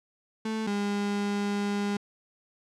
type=tone pair in turn; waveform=35% pulse; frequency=220 / 203.2 Hz; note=A3 / G#3; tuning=0 / -38 cents; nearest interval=minor second; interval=138 cents; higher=first; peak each=-27 / -25 dBFS; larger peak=second; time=0.45-0.67 / 0.67-1.97 s; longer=second; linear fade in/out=5 ms; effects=low-pass 7000 Hz 12 dB/octave